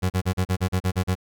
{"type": "tone bursts", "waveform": "30% pulse", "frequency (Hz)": 92.5, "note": "F#2", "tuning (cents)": 0, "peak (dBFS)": -17, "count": 10, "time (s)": [0.02, 1.153], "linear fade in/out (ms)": 20, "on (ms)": 80, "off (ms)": 37, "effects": []}